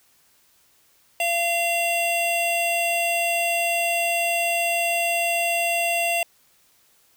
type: tone pair together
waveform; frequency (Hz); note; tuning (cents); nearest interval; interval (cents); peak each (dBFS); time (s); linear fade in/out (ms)
square; 685.5 / 2742; F5 / F7; -32 / -32; 2 octaves; 2400; -24; 1.2-6.23; 2
effects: white hiss -60 dBFS RMS until 7.16 s